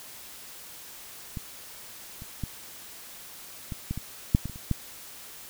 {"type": "clicks", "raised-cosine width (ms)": 5, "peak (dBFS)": [-21, -29, -18, -21, -17, -21, -6, -20, -28, -30, -12], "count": 11, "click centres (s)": [1.372, 2.221, 2.437, 3.722, 3.91, 3.976, 4.349, 4.456, 4.497, 4.559, 4.713], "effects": ["white hiss -45 dBFS RMS until 5.49 s"]}